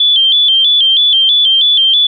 sine tone with vibrato, 3301 Hz, G#7, 11 cents flat, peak -6 dBFS, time 0-2.07 s, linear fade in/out 5 ms, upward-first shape square, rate 3.1 Hz, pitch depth 79 cents each way, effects none

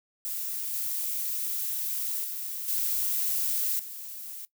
violet noise with level steps, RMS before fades -33 / -31 / -35 / -28 / -40 dBFS, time 0.25-4.45 s, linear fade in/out 0 ms, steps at 0.73 / 2.24 / 2.68 / 3.79 s, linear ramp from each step 5 ms, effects noise-tail reverb RT60 0.1 s tail -19 dB re dry

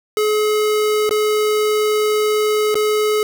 square tone with dropouts, 425.4 Hz, G#4, 42 cents sharp, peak -15 dBFS, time 0.17-3.23 s, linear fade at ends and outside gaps 1 ms, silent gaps 1.093-1.109 / 2.744-2.754 s, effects none

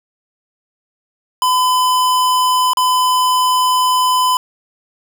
square tone with dropouts, 1010 Hz, B5, 39 cents sharp, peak -12 dBFS, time 1.42-4.37 s, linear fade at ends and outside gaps 1 ms, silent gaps 2.734-2.771 s, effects none

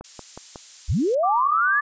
click train, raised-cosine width 1 ms, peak -22 dBFS, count 4, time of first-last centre 0.01-0.558 s, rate 5.47 Hz
violet noise, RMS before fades -34 dBFS, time 0.04-1.15 s, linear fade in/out 5 ms
sine linear sweep, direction up, 35.46 to 1757 Hz, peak -18 dBFS, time 0.88-1.81 s, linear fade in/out 20 ms
sine tone, 1176 Hz, D6, 2 cents sharp, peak -22 dBFS, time 1.23-1.81 s, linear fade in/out 10 ms
effects resampled to 16000 Hz

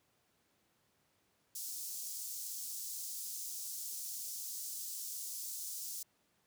pink high-pass noise, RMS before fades -43 dBFS, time 1.55-6.03 s, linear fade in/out 5 ms, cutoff 5600 Hz, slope 24 dB/octave, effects pink hiss -75 dBFS RMS until 6.46 s + high-pass 100 Hz 12 dB/octave

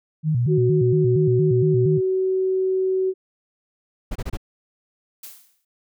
sine tone with vibrato, 137 Hz, C#3, 20 cents flat, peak -17 dBFS, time 0.23-2.01 s, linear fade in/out 50 ms, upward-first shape square, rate 4.3 Hz, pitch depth 220 cents each way
sine tone with pitch glide, 370 to 376.7 Hz, F#4 to F#4, 0 to +31 cents, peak -18 dBFS, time 0.47-3.14 s, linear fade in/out 50 ms, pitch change +31 cents, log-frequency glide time 0.86-2.22 s
brown noise bursts, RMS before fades -25 dBFS, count 4, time 4.11-4.372 s, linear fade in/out 10 ms, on 46 ms, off 26 ms
blue noise with exponential decay, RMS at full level -35 dBFS, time 5.23-5.65 s, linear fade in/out 5 ms, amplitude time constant 91 ms
effects none

